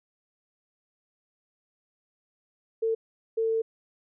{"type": "tone bursts at uneven times", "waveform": "sine", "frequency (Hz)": 449, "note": "A4", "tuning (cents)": 35, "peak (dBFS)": -23, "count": 2, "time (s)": [[2.82, 2.95], [3.37, 3.62]], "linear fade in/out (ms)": 10, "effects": []}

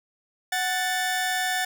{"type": "tone pair together", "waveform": "sawtooth", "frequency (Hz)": [742, 1764.8], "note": ["F#5", "A6"], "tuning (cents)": [5, 5], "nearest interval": "octave + minor third", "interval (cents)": 1500, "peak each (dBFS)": -23, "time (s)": [0.52, 1.65], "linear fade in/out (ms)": 5, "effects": []}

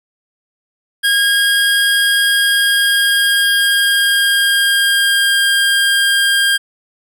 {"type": "tone with pitch glide", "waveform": "25% pulse", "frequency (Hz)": [1629, 1606.6], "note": ["G#6", "G6"], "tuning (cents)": [-34, 42], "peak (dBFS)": -7, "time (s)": [1.03, 6.58], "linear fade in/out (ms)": 20, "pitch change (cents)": -24, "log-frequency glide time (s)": [2.25, 5.42], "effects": []}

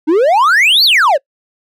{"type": "exponential two-way sweep", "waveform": "triangle", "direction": "up then down", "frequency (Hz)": [290.9, 4699, 507], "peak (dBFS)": -5, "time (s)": [0.07, 1.18], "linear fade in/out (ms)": 20, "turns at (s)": 0.84, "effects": ["noise-tail reverb RT60 0.1 s tail -25 dB re dry"]}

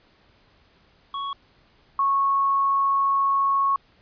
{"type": "tone pair in turn", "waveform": ["square", "sine"], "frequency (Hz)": [1111, 1101.4], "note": ["C#6", "C#6"], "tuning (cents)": [4, -11], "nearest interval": "unison", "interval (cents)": 15, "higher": "first", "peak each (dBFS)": [-28, -18], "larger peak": "second", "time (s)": [[1.14, 1.33], [1.99, 3.76]], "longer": "second", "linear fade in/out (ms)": 2, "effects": ["pink hiss -59 dBFS RMS until 4.01 s", "resampled to 11025 Hz"]}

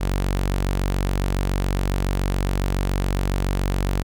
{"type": "tone", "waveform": "sawtooth", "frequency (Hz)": 47.16, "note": "F#1", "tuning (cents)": 34, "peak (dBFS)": -16, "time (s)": [0, 4.03], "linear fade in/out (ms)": 20, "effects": []}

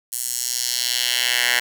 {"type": "tone with high-pass filter sweep", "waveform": "10% pulse", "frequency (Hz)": 122.7, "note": "B2", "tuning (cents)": -11, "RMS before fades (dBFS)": -22, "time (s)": [0.12, 1.6], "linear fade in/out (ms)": 10, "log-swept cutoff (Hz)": [9000, 1800], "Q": 1.5, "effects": []}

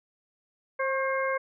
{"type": "harmonic tone with a mistuned harmonic", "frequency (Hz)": 532, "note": "C5", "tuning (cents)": 29, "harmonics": [1, 2, 3, 4], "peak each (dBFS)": [-28, -31, -33, -34], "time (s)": [0.79, 1.38], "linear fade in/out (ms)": 10, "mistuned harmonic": 2, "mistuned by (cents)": 31, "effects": []}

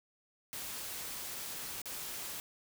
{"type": "noise with dropouts", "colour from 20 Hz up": "white", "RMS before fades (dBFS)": -42, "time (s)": [0.53, 2.4], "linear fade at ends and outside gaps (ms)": 0, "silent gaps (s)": [1.817, 1.857], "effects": []}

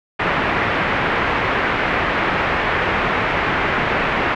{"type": "low-pass noise", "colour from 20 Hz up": "white", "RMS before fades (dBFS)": -19, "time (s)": [0.19, 4.35], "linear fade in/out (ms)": 10, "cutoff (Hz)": 2200, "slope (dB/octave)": 24, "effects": []}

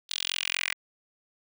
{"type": "tone with high-pass filter sweep", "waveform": "10% pulse", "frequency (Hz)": 44.14, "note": "F1", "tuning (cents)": 19, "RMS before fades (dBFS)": -31, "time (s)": [0.09, 0.74], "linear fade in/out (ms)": 20, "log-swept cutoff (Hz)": [3700, 2100], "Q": 3.4, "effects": []}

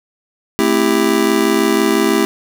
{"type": "chord", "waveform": "square", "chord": "A minor seventh", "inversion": "none", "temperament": "just", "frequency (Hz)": [220, 264, 330, 396], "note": ["A3", "C4", "E4", "G4"], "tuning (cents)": [0, 16, 2, 18], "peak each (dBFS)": [-19, -20, -17, -17], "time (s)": [0.59, 2.25], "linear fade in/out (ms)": 0, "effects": []}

